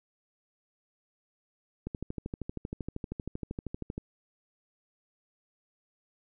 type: click train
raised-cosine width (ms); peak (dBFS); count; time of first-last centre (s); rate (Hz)
3; -22; 28; 1.87-3.979; 12.8
effects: none

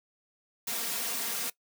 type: noise with comb filter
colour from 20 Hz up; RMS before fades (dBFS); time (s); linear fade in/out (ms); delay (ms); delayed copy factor
white; -33; 0.67-1.5; 5; 4.3; +0.75
effects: noise-tail reverb RT60 0.1 s tail -20 dB re dry + high-pass 150 Hz 12 dB/octave

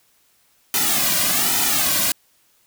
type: noise with flanger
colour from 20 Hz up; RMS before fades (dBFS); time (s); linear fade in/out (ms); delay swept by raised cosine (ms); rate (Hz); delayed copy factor
white; -19; 0.74-2.12; 2; 1.8 to 2.31; 1.2; -0.95
effects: white hiss -60 dBFS RMS until 2.66 s

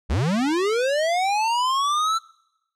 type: linear sweep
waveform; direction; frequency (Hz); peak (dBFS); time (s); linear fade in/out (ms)
square; up; 51.91 to 1347; -20; 0.09-2.19; 20
effects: noise-tail reverb RT60 0.9 s tail -25 dB re dry + low-pass 7000 Hz 12 dB/octave

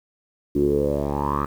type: tone with low-pass filter sweep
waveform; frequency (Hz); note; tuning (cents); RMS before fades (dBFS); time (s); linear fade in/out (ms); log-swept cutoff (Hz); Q
10% pulse; 71.6; D2; -43; -22; 0.55-1.46; 10; 320 to 1300; 7.1
effects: 8-bit

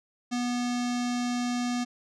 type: tone with low-pass filter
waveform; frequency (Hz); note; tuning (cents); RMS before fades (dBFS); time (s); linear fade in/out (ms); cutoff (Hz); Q
square; 244.1; B3; -20; -29; 0.31-1.85; 20; 6400; 2
effects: none

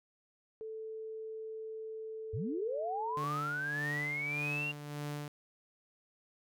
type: tone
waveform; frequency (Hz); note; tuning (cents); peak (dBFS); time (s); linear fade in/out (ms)
sine; 440; A4; 0; -40; 0.61-3.24; 0
type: linear sweep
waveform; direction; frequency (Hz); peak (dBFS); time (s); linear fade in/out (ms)
sine; up; 78.7 to 2794; -34; 2.33-4.72; 10
type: tone with tremolo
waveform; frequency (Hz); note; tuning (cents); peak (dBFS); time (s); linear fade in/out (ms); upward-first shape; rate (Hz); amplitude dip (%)
sawtooth; 146.83; D3; 0; -33; 3.17-5.28; 2; sine; 1.7; 55
effects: none

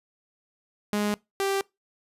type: tone pair in turn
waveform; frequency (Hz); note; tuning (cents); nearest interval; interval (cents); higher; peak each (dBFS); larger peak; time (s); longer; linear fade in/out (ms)
sawtooth; 207.7 / 392.1; G#3 / G4; 0 / 0; major seventh; 1100; second; -20; neither; 0.93-1.14 / 1.4-1.61; neither; 0
effects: noise-tail reverb RT60 0.2 s tail -23 dB re dry + resampled to 32000 Hz

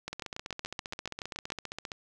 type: two click trains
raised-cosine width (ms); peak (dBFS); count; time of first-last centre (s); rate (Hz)
0.2; -19 / -20; 11 / 28; 0.08-1.502 / 0.13-1.918; 7.03 / 15.1
effects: none

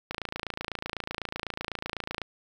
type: click train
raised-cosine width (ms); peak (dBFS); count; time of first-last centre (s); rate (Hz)
0.3; -16; 60; 0.11-2.217; 28
effects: 7-bit

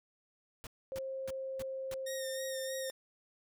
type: noise bursts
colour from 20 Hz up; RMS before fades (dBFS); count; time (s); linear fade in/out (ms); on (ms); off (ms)
pink; -46; 5; 0.64-1.94; 0; 28; 290
type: tone with pitch glide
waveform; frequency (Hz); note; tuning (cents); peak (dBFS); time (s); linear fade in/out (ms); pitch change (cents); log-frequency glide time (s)
sine; 532 to 528.6; C5 to C5; +29 to +18; -37; 0.92-2.9; 0; -11; 1.07-2.63
type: tone with vibrato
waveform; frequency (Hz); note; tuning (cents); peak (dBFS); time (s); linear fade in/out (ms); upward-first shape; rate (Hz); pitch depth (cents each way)
10% pulse; 1846; A#6; -17; -32; 2.06-2.91; 10; sine; 3.2; 37
effects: none

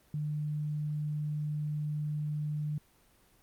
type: tone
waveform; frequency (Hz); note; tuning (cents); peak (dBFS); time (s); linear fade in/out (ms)
sine; 150; D3; +37; -31; 0.14-2.78; 2
effects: pink hiss -65 dBFS RMS until 3.42 s + Opus 24 kbps

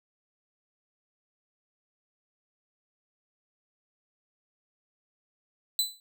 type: tone with exponential decay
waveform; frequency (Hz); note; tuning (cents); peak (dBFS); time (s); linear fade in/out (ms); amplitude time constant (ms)
sawtooth; 4000; B7; +21; -18; 5.79-6; 1; 45
effects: none

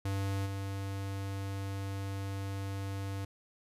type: tone with level steps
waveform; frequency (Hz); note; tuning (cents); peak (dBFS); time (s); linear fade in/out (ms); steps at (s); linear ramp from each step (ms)
square; 98; G2; 0; -32 / -36; 0.05-3.25; 5; 0.45; 20
effects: resampled to 32000 Hz

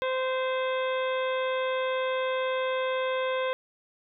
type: harmonic tone with a mistuned harmonic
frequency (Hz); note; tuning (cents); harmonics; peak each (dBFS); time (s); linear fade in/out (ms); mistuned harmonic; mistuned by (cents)
518; C5; -17; 1 / 2 / 3 / 4 / 5 / 6 / 7; -27 / -33 / -37 / -39 / -41 / -43 / -44; 0.02-3.53; 0; 6; +86
effects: none

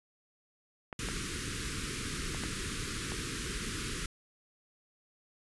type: clicks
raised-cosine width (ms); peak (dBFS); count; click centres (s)
0.5; -24; 5; 0.928 / 1.087 / 2.347 / 2.437 / 3.12
type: band-stop noise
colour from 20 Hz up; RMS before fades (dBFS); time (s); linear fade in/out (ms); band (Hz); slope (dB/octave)
pink; -37; 0.99-4.06; 2; 440 to 1200; 48
effects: resampled to 24000 Hz

